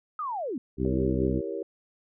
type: linear sweep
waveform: sine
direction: down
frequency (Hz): 1284 to 218.5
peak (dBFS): -29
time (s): 0.19-0.58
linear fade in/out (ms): 2
type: harmonic tone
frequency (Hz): 64.5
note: C2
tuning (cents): -24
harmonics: 1 / 2 / 3 / 4 / 5 / 6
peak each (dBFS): -31 / -31 / -31 / -31 / -31 / -31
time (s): 0.77-1.42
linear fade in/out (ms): 50
type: chord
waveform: sine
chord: E diminished seventh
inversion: none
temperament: equal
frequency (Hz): 329.6 / 392 / 466.2 / 554.4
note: E4 / G4 / Bb4 / Db5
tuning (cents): 0 / 0 / 0 / 0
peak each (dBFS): -37 / -34 / -35 / -38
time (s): 0.85-1.63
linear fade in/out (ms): 2
effects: none